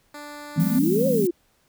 10% pulse tone, 293.7 Hz, D4, in tune, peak -28 dBFS, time 0.14-0.79 s, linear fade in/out 5 ms
sine chord, A minor seventh, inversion second, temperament just, 165 / 198 / 220 / 264 Hz, E3 / G3 / A3 / C4, +2 / +18 / 0 / +16 cents, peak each -27 dBFS, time 0.56-1.26 s, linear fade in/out 10 ms
sine exponential two-way sweep, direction up then down, 150 to 554.4 to 332.9 Hz, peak -19 dBFS, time 0.57-1.31 s, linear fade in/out 10 ms, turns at 1.07 s
violet noise, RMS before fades -34 dBFS, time 0.6-1.27 s, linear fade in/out 0 ms
effects pink hiss -64 dBFS RMS until 1.68 s

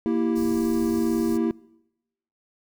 triangle chord, E diminished, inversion second, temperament equal, 233.1 / 329.6 / 392 Hz, Bb3 / E4 / G4, 0 / 0 / 0 cents, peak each -22 / -22 / -27 dBFS, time 0.06-1.51 s, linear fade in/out 0 ms
pink band-stop noise, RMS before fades -40 dBFS, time 0.35-1.38 s, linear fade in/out 20 ms, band 270 to 4300 Hz, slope 48 dB/octave
effects noise-tail reverb RT60 0.9 s tail -23 dB re dry

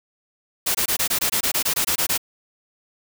white noise bursts, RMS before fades -21 dBFS, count 14, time 0.66-2.178 s, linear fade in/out 10 ms, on 88 ms, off 22 ms, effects none

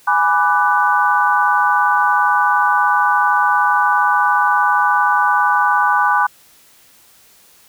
sine chord, G# half-diminished seventh, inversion none, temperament equal with one note detuned, 830.6 / 987.8 / 1174.7 / 1492.9 Hz, G#5 / B5 / D6 / F#6, 0 / 0 / 0 / +15 cents, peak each -17 dBFS, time 0.07-6.27 s, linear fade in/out 10 ms, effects white hiss -49 dBFS RMS until 7.68 s

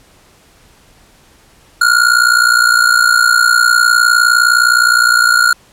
square ring-modulated tone, 1423 Hz, F6, 32 cents sharp, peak -5 dBFS, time 1.81-5.53 s, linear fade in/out 5 ms, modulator 29.8 Hz, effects pink hiss -47 dBFS RMS until 5.72 s + low-pass 12000 Hz 12 dB/octave

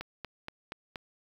click train, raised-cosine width 0.3 ms, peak -22 dBFS, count 5, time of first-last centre 0.01-0.958 s, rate 4.22 Hz, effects 8-bit

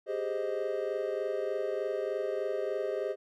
triangle chord, Ab major seventh, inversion third, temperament equal, 392 / 415.3 / 523.3 / 622.3 Hz, G4 / Ab4 / C5 / Eb5, 0 / 0 / 0 / 0 cents, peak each -34 dBFS, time 0.06-3.16 s, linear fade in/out 50 ms, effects none

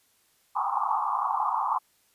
white band-pass noise, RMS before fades -27 dBFS, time 0.55-1.79 s, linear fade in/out 20 ms, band 770 to 1200 Hz, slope 96 dB/octave, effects white hiss -66 dBFS RMS until 2.14 s + resampled to 32000 Hz

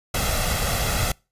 pink noise with comb filter, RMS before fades -23 dBFS, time 0.14-1.12 s, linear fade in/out 5 ms, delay 1.5 ms, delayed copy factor +0.6, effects noise-tail reverb RT60 0.3 s tail -26 dB re dry + resampled to 32000 Hz

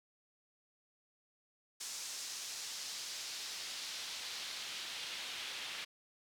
pink noise with band-pass filter sweep, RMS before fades -44 dBFS, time 1.8-5.85 s, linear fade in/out 10 ms, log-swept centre 6300 to 3100 Hz, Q 1.4, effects none

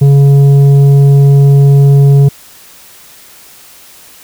triangle tone with tanh clipping, 140 Hz, C#3, 18 cents sharp, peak -3 dBFS, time 0.01-2.29 s, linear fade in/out 10 ms, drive 11 dB, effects white hiss -37 dBFS RMS until 4.23 s

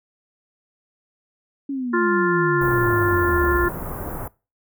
sine exponential sweep, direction down, 283.3 to 62.3 Hz, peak -23 dBFS, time 1.69-3.65 s, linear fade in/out 5 ms
harmonic tone, 350 Hz, F4, 4 cents sharp, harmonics 1 / 3 / 4 / 5, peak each -19 / -24 / -25 / -26 dBFS, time 1.93-3.69 s, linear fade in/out 10 ms
pink band-stop noise, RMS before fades -30 dBFS, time 2.61-4.28 s, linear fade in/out 5 ms, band 1300 to 13000 Hz, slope 24 dB/octave
effects noise-tail reverb RT60 0.3 s tail -22 dB re dry

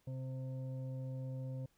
sine tone with frequency modulation, 130.81 Hz, C3, in tune, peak -39 dBFS, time 0.07-1.66 s, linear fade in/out 5 ms, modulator 392 Hz, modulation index 0.51, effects pink hiss -75 dBFS RMS until 1.77 s

